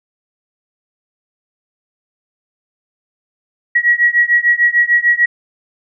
sine beating tone pair, 1911 / 1917.7 Hz, A#6 / A#6, +43 / +49 cents, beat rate 6.7 Hz, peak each -12 / -13 dBFS, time 3.75-5.26 s, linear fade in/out 10 ms, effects none

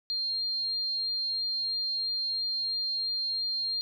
sine tone, 4201 Hz, C8, 6 cents sharp, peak -28 dBFS, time 0.1-3.81 s, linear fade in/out 0 ms, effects 11-bit

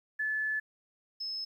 sine tone pair in turn, 1731 / 5197 Hz, A6 / E8, -29 / -25 cents, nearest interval octave + perfect fifth, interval 1904 cents, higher second, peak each -29 / -34 dBFS, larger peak first, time 0.19-0.6 / 1.2-1.45 s, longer first, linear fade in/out 10 ms, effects 11-bit

